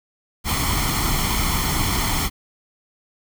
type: noise with comb filter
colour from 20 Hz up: pink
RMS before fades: -21 dBFS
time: 0.44-2.3 s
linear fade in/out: 50 ms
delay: 0.93 ms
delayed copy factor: +0.7
effects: none